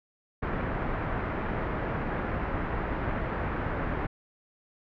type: low-pass noise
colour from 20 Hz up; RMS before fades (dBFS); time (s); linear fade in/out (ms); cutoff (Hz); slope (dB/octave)
pink; -31; 0.42-4.07; 10; 1900; 24
effects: none